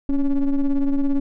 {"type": "ring-modulated tone", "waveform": "triangle", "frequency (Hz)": 142.8, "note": "D3", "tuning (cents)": -48, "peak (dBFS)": -11, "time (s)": [0.09, 1.2], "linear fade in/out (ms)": 5, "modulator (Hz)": 134, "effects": []}